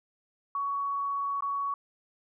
sine tone with dropouts, 1121 Hz, C#6, 19 cents sharp, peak -28 dBFS, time 0.55-1.74 s, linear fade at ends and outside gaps 2 ms, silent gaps 1.407-1.423 s, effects none

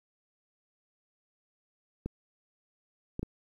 clicks, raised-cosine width 3 ms, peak -21 dBFS, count 3, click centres 2.06 / 3.194 / 3.23 s, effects 10-bit

